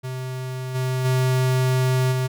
square tone with level steps, 129 Hz, C3, 24 cents flat, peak -28 / -22 / -18 / -21 dBFS, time 0.03-2.28 s, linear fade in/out 20 ms, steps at 0.74 / 1.04 / 2.11 s, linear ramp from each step 20 ms, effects none

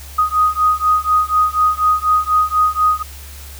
sine beating tone pair, 1244.5 / 1248.6 Hz, D#6 / D#6, 0 / +6 cents, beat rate 4.1 Hz, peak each -15 dBFS, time 0.18-3.03 s, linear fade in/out 10 ms, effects added 70 Hz sine -33 dBFS peak until 3.59 s + white hiss -38 dBFS RMS until 3.59 s

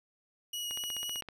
sawtooth tone with vibrato, 2900 Hz, F#7, 35 cents flat, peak -32 dBFS, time 0.53-1.21 s, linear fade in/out 5 ms, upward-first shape sine, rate 4 Hz, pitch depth 10 cents each way
click train, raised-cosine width 0.3 ms, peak -27 dBFS, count 10, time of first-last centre 0.71-1.287 s, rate 15.6 Hz
effects none

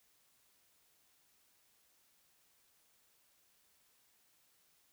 silence, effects white hiss -72 dBFS RMS until 4.92 s

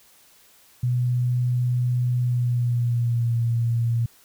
sine tone with pitch glide, 123.47 to 116.88 Hz, B2 to A#2, 0 to +5 cents, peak -19 dBFS, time 0.83-4.06 s, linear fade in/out 5 ms, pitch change -95 cents, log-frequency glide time 2.2-3.38 s, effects white hiss -55 dBFS RMS until 4.24 s

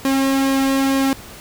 sawtooth tone with flanger, 270.4 Hz, C#4, 43 cents flat, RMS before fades -17 dBFS, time 0.05-1.13 s, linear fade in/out 0 ms, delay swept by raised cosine 1.4 to 2.36 ms, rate 2.2 Hz, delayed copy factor -0.55, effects pink hiss -38 dBFS RMS until 1.4 s

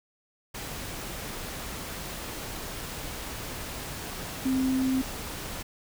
sine tone in noise, 261.6 Hz, C4, in tune, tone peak -23 dBFS, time 4.45-5.02 s, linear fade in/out 10 ms, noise pink, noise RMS -37 dBFS, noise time 0.54-5.63 s, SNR +11 dB, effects none

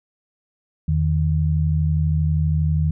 sine tone pair together, 82.41 / 154.9 Hz, E2 / D#3, 0 / -7 cents, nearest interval major seventh, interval 1093 cents, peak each -19 dBFS, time 0.88-2.91 s, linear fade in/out 5 ms, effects none

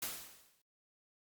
white noise with exponential decay, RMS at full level -37 dBFS, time 0.02-0.62 s, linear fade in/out 5 ms, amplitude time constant 130 ms, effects Opus 48 kbps

